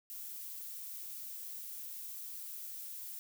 violet noise, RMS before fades -45 dBFS, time 0.1-3.19 s, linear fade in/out 0 ms, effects none

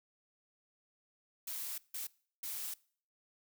blue noise bursts at uneven times, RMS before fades -41 dBFS, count 3, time 1.47-1.78 / 1.94-2.07 / 2.43-2.74 s, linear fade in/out 5 ms, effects noise-tail reverb RT60 0.5 s tail -23 dB re dry

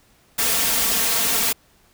white noise with comb filter, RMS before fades -20 dBFS, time 0.38-1.53 s, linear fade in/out 10 ms, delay 4.4 ms, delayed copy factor +0.75, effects pink hiss -57 dBFS RMS until 1.93 s

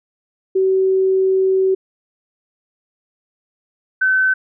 sine tone pair in turn, 380.1 / 1525.7 Hz, F#4 / G6, +47 / -47 cents, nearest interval 2 octaves, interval 2406 cents, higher second, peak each -12 dBFS, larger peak neither, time 0.55-1.75 / 4.01-4.34 s, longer first, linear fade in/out 10 ms, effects none

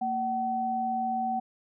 sine tone pair together, 229.8 / 757.5 Hz, A#3 / F#5, -25 / +40 cents, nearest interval octave + major sixth, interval 2065 cents, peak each -34 / -27 dBFS, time 0.01-1.4 s, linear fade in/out 10 ms, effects none

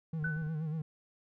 triangle tone with vibrato, 156.8 Hz, D#3, 14 cents sharp, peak -31 dBFS, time 0.13-0.82 s, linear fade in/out 5 ms, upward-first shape sine, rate 8.4 Hz, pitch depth 70 cents each way
clicks, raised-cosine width 5 ms, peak -38 dBFS, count 5, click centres 0.227 / 0.269 / 0.365 / 0.42 / 0.467 s
sine tone with exponential decay, 1500 Hz, F#6, 23 cents sharp, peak -31 dBFS, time 0.24-0.65 s, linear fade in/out 5 ms, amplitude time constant 89 ms
effects none

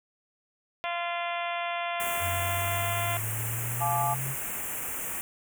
harmonic tone, 344.9 Hz, F4, 22 cents flat, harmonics 2 / 3 / 4 / 5 / 6 / 7 / 8 / 9 / 10, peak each -32 / -36 / -39 / -42 / -38 / -40 / -41 / -45 / -44 dBFS, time 0.84-3.17 s, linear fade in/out 0 ms
white band-stop noise, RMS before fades -34 dBFS, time 2-5.21 s, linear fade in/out 0 ms, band 2800 to 6900 Hz, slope 48 dB/octave
sine exponential sweep, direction up, 88.4 to 135 Hz, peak -32 dBFS, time 2.19-4.36 s, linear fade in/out 50 ms
sine chord, D minor, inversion first, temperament equal with one note detuned, 698.5 / 858.4 / 1174.7 Hz, F5 / A5 / D6, 0 / -43 / 0 cents, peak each -30 / -28 / -32 dBFS, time 3.8-4.15 s, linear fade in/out 20 ms
effects none

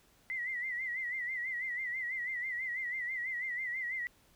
sine tone with vibrato, 2002 Hz, B6, 23 cents sharp, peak -34 dBFS, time 0.3-4.07 s, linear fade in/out 0 ms, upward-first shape sine, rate 6.1 Hz, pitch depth 92 cents each way, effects pink hiss -66 dBFS RMS until 4.35 s

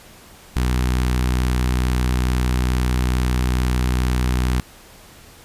sawtooth tone with notch filter, 62.3 Hz, B1, 16 cents sharp, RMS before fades -19 dBFS, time 0.56-4.6 s, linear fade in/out 0 ms, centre 560 Hz, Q 1.3, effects pink hiss -45 dBFS RMS until 5.44 s + resampled to 32000 Hz

